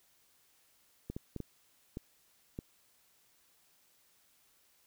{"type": "clicks", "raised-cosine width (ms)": 3, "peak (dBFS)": -26, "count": 6, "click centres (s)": [1.1, 1.165, 1.363, 1.403, 1.971, 2.589], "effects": ["white hiss -69 dBFS RMS until 4.86 s"]}